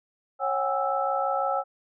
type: tone cluster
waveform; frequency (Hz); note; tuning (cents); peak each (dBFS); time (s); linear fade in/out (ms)
sine; 548 / 748 / 814 / 1318; C#5 / F#5 / G#5 / E6; -20 / +19 / -35 / -1; -29; 0.39-1.64; 50
effects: none